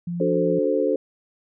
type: tone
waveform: sine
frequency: 173.1 Hz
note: F3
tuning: 15 cents flat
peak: -25 dBFS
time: 0.07-0.59 s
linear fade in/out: 5 ms
type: chord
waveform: sine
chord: D dominant seventh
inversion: none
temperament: equal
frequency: 293.7 / 370 / 440 / 523.3 Hz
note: D4 / F#4 / A4 / C5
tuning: 0 / 0 / 0 / 0 cents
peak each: -25 / -26 / -23 / -23 dBFS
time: 0.2-0.96 s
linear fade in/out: 5 ms
effects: none